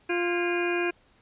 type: harmonic tone with a mistuned harmonic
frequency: 349.2 Hz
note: F4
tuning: in tune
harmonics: 1 / 2 / 3 / 4 / 5 / 6 / 7 / 8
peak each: -26 / -35 / -38 / -40 / -33 / -41 / -32 / -41 dBFS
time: 0.09-0.91 s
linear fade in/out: 10 ms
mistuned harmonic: 5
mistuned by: -120 cents
effects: pink hiss -62 dBFS RMS until 1.21 s + resampled to 8000 Hz